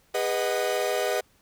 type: chord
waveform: 45% pulse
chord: G# minor seventh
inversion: none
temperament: equal with one note detuned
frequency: 407.7 / 493.9 / 622.3 / 740 Hz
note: G#4 / B4 / D#5 / F#5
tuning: -32 / 0 / 0 / 0 cents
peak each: -30 / -29 / -29 / -32 dBFS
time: 0.14-1.21 s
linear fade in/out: 10 ms
effects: pink hiss -63 dBFS RMS until 1.41 s